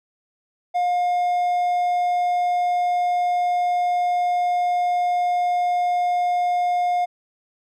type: tone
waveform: triangle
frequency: 712 Hz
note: F5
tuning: 33 cents sharp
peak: -16 dBFS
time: 0.74-7.06 s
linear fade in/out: 20 ms
effects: none